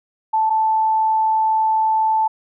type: tone pair in turn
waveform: sine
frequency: 878 / 878 Hz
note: A5 / A5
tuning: -4 / -4 cents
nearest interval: unison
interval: 0 cents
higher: neither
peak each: -14 dBFS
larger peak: neither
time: 0.33-0.5 / 0.5-2.28 s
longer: second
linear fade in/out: 10 ms
effects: none